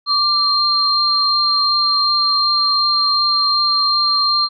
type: tone pair together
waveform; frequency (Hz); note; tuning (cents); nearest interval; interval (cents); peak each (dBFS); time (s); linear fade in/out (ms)
sine; 1174.7 / 4186; D6 / C8; 0 / 0; octave + minor seventh; 2200; -18 / -14; 0.06-4.49; 50
effects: none